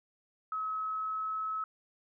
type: tone with pitch glide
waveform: sine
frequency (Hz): 1283 to 1291.9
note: E6 to E6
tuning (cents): -47 to -35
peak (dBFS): -32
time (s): 0.52-1.64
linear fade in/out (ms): 2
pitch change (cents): +12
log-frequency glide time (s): 0.68-1.39
effects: none